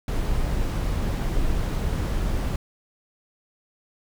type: noise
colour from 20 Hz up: brown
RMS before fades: -24 dBFS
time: 0.08-2.56 s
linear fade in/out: 2 ms
effects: none